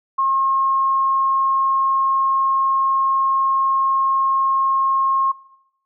sine tone, 1076 Hz, C6, 48 cents sharp, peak -15 dBFS, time 0.18-5.32 s, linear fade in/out 10 ms, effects noise-tail reverb RT60 0.8 s tail -19 dB re dry

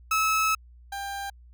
30% pulse tone pair in turn, 1297 / 794.9 Hz, E6 / G5, -28 / +24 cents, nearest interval minor sixth, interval 848 cents, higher first, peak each -19 / -29 dBFS, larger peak first, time 0.11-0.55 / 0.92-1.3 s, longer first, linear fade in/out 5 ms, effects added 60 Hz sine -48 dBFS peak until 1.53 s

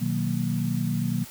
sine chord, B major seventh, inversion none, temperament equal, 123.47 / 155.56 / 185 / 233.1 Hz, B2 / D#3 / F#3 / A#3, 0 / 0 / 0 / 0 cents, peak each -29 dBFS, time 0-1.25 s, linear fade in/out 20 ms, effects white hiss -44 dBFS RMS until 1.3 s

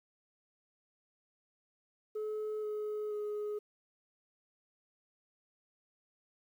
sine tone with pitch steps, 428.5 / 423.6 / 418.7 Hz, A4 / G#4 / G#4, -46 / +34 / +14 cents, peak -32 dBFS, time 2.15-3.59 s, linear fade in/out 10 ms, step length 480 ms, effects tanh soft clip ceiling -34 dBFS + 11-bit

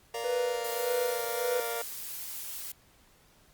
sawtooth chord, Bb major, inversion none, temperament just, 466.2 / 582.7 / 699.2 Hz, Bb4 / D5 / F5, 0 / -14 / +2 cents, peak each -31 / -37 / -34 dBFS, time 0.14-1.82 s, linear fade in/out 5 ms
triangle tone with tremolo, 493.9 Hz, B4, in tune, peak -25 dBFS, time 0.24-1.6 s, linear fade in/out 2 ms, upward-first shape sine, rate 1.7 Hz, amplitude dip 80%
blue noise, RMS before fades -39 dBFS, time 0.64-2.72 s, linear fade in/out 5 ms
effects pink hiss -62 dBFS RMS until 3.53 s + Opus 48 kbps

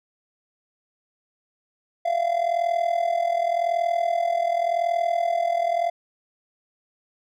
triangle tone with amplitude modulation, 686 Hz, F5, 31 cents flat, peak -15 dBFS, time 2.05-5.9 s, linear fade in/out 10 ms, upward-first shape sine, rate 40.9 Hz, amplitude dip 75%, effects none

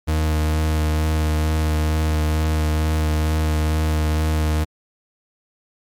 40% pulse tone with vibrato, 77.6 Hz, D#2, 4 cents flat, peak -16 dBFS, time 0.07-4.65 s, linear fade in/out 20 ms, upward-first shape sine, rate 2.2 Hz, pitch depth 14 cents each way, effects MP3 96 kbps

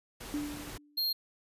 pink noise, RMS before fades -44 dBFS, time 0.2-0.78 s, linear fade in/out 10 ms
sine tone with exponential decay, 293.7 Hz, D4, in tune, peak -29 dBFS, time 0.34-1.03 s, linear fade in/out 0 ms, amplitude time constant 150 ms
square tone, 4227 Hz, C8, 17 cents sharp, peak -29 dBFS, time 0.97-1.13 s, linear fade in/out 10 ms
effects resampled to 32000 Hz

